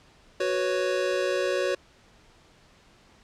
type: chord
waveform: square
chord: F# suspended fourth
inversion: none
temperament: equal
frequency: 370 / 493.9 / 554.4 Hz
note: F#4 / B4 / C#5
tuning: 0 / 0 / 0 cents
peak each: -29 / -31 / -28 dBFS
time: 0.4-1.75 s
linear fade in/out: 5 ms
effects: pink hiss -57 dBFS RMS until 3.23 s + low-pass 6000 Hz 12 dB/octave